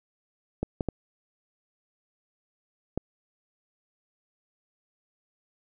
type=clicks; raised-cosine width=2 ms; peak=-14 dBFS; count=4; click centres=0.63 / 0.808 / 0.887 / 2.976 s; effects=none